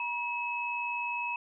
sine tone pair together, 959 / 2580 Hz, A#5 / E7, +49 / -38 cents, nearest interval octave + perfect fourth, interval 1713 cents, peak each -34 / -33 dBFS, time 0-1.36 s, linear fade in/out 2 ms, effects none

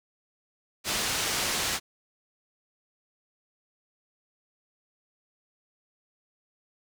white low-pass noise, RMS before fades -29 dBFS, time 0.84-1.8 s, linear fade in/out 50 ms, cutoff 6900 Hz, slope 12 dB/octave, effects none

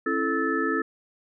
sine tone cluster, 271 / 333 / 437.4 / 1301 / 1749 Hz, C#4 / E4 / A4 / E6 / A6, -39 / +18 / -10 / -23 / -11 cents, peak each -29 dBFS, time 0.06-0.82 s, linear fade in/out 5 ms, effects none

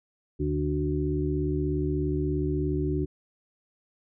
harmonic tone with a mistuned harmonic, 73.42 Hz, D2, in tune, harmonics 1 / 2 / 4 / 5, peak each -30 / -30 / -30 / -30 dBFS, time 0.39-3.06 s, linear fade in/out 20 ms, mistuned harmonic 5, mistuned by +16 cents, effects none

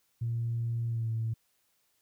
sine tone with pitch glide, 116.54 to 112.7 Hz, A#2 to A2, 0 to +42 cents, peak -28 dBFS, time 0.21-1.34 s, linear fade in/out 10 ms, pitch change -58 cents, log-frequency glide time 0.87-1.1 s, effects tanh soft clip ceiling -24 dBFS + white hiss -73 dBFS RMS until 2.01 s

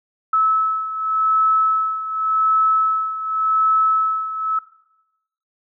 sine beating tone pair, 1300 / 1300.88 Hz, E6 / E6, -24 / -23 cents, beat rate 0.88 Hz, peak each -17 / -22 dBFS, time 0.33-4.59 s, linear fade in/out 5 ms, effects noise-tail reverb RT60 0.9 s tail -17 dB re dry

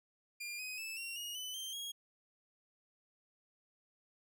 sawtooth tone with pitch steps, 2400 / 2511 / 2626 / 2747 / 2874 / 3006 / 3145 / 3290 Hz, D7 / D#7 / E7 / F7 / F7 / F#7 / G7 / G#7, +37 / +15 / -7 / -29 / +49 / +27 / +5 / -17 cents, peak -38 dBFS, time 0.4-1.92 s, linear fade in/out 10 ms, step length 190 ms, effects none

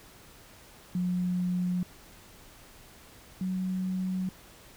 sine tone pair in turn, 179.9 / 186.03 Hz, F#3 / F#3, -48 / +10 cents, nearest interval minor second, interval 58 cents, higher second, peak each -26 / -28 dBFS, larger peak first, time 0.95-1.83 / 3.41-4.29 s, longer neither, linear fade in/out 2 ms, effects pink hiss -53 dBFS RMS until 4.76 s

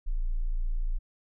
sine tone, 28.53 Hz, A#0, 36 cents flat, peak -25 dBFS, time 0.06-0.99 s, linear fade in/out 20 ms, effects none

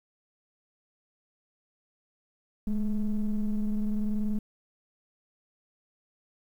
triangle ring-modulated tone, 110 Hz, A2, in tune, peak -19 dBFS, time 2.67-4.39 s, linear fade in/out 5 ms, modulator 99.7 Hz, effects tanh soft clip ceiling -18 dBFS + 10-bit

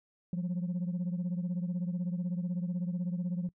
sine beating tone pair, 174.61 / 190.61 Hz, F3 / G3, 0 / -48 cents, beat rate 16 Hz, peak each -30 / -35 dBFS, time 0.33-3.49 s, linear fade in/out 2 ms, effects noise-tail reverb RT60 0.1 s tail -25 dB re dry + tanh soft clip ceiling -28 dBFS

